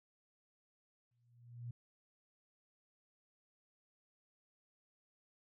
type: tone with exponential growth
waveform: sine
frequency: 119.7 Hz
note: A#2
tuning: 46 cents sharp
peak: -40 dBFS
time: 1.11-1.71 s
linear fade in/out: 5 ms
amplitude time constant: 130 ms
effects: none